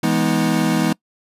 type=chord; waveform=square; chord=E major seventh; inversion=none; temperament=equal with one note detuned; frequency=164.81 / 207.7 / 246.9 / 316.4 Hz; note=E3 / G#3 / B3 / D#4; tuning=0 / 0 / 0 / +29 cents; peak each=-22 dBFS; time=0.03-0.93 s; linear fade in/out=5 ms; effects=noise-tail reverb RT60 0.1 s tail -24 dB re dry + resampled to 32000 Hz